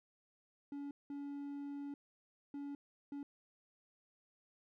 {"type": "tone bursts at uneven times", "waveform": "triangle", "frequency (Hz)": 283.9, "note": "C#4", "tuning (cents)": 41, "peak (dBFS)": -40, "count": 4, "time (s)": [[0.72, 0.91], [1.1, 1.94], [2.54, 2.75], [3.12, 3.23]], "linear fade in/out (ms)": 2, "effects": []}